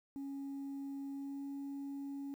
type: tone with pitch glide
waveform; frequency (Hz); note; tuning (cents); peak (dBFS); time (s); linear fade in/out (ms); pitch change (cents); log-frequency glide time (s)
sine; 276.6 to 278.7; C#4 to C#4; -4 to +9; -38; 0.16-2.34; 0; +13; 1.12-1.43
effects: tanh soft clip ceiling -39 dBFS + 11-bit